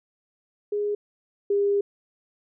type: tone pair in turn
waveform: sine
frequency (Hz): 413.4 / 403.5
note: G#4 / G#4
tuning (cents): -8 / -50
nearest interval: unison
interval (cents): 42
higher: first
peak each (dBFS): -23 / -19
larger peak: second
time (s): 0.72-0.95 / 1.5-1.81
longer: second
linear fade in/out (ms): 5
effects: none